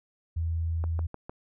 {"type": "tone", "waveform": "sine", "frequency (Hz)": 82.41, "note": "E2", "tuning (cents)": 0, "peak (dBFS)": -26, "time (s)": [0.36, 1.07], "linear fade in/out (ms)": 10}
{"type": "click train", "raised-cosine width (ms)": 1, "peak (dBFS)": -24, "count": 4, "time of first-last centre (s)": [0.84, 1.295], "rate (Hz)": 6.59}
{"effects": []}